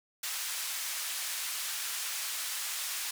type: band-pass noise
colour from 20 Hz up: white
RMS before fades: -36 dBFS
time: 0.23-3.11 s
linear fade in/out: 5 ms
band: 1200 to 12000 Hz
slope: 12 dB/octave
effects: none